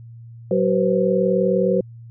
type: tone cluster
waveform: sine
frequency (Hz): 187.4 / 379.5 / 486.3 / 526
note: F#3 / F#4 / B4 / C5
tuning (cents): +22 / +44 / -27 / +9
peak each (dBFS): -21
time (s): 0.51-1.81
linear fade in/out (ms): 2
effects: added 116 Hz sine -37 dBFS peak until 2.1 s